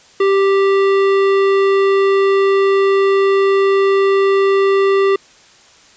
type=tone with hard clipping; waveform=triangle; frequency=392 Hz; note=G4; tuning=in tune; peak=-12 dBFS; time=0.2-5.16 s; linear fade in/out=5 ms; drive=18 dB; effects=white hiss -46 dBFS RMS until 5.96 s + resampled to 16000 Hz